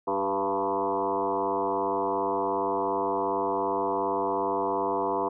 sine tone with frequency modulation, 686 Hz, F5, 31 cents flat, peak -24 dBFS, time 0.07-5.29 s, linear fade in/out 10 ms, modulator 97.3 Hz, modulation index 3.9, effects none

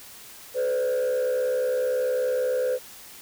sine tone with frequency modulation, 507 Hz, B4, 45 cents sharp, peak -19 dBFS, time 0.54-2.79 s, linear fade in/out 50 ms, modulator 68.8 Hz, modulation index 0.61, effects tanh soft clip ceiling -21 dBFS + white hiss -45 dBFS RMS until 3.21 s

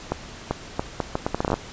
accelerating click train, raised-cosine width 1 ms, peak -8 dBFS, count 14, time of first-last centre 0.12-1.54 s, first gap 390 ms, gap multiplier 0.73, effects pink hiss -40 dBFS RMS until 1.72 s + resampled to 16000 Hz

